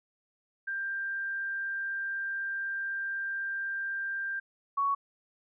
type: tone pair in turn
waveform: sine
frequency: 1586 / 1116.3 Hz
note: G6 / C#6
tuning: +20 / +12 cents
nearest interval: tritone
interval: 608 cents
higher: first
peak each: -31 / -25 dBFS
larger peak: second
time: 0.67-4.4 / 4.77-4.95 s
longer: first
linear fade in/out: 10 ms
effects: none